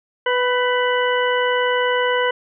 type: harmonic tone with a mistuned harmonic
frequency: 495.4 Hz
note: B4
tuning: 5 cents sharp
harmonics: 1 / 2 / 3 / 4 / 6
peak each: -19 / -22 / -24 / -25 / -27 dBFS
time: 0.26-2.31 s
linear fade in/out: 5 ms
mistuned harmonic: 3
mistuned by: +24 cents
effects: none